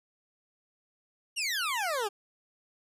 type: exponential sweep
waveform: 20% pulse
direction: down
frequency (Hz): 2925 to 386.7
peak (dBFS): -24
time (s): 1.36-2.09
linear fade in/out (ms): 20
effects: resampled to 32000 Hz